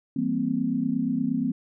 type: chord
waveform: sine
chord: C dominant seventh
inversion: first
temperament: equal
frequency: 164.81 / 196 / 233.1 / 261.6 Hz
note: E3 / G3 / Bb3 / C4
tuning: 0 / 0 / 0 / 0 cents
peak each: -32 / -32 / -27 / -26 dBFS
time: 0.16-1.52 s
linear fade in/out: 5 ms
effects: none